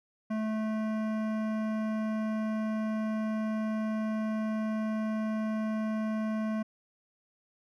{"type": "tone with hard clipping", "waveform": "sine", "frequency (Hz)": 217.6, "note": "A3", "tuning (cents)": -19, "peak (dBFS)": -31, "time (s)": [0.3, 6.63], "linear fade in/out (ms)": 10, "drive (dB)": 15, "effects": []}